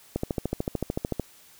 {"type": "click train", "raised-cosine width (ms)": 2, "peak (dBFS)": -13, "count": 15, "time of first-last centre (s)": [0.16, 1.197], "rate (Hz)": 13.5, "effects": ["white hiss -54 dBFS RMS until 1.59 s"]}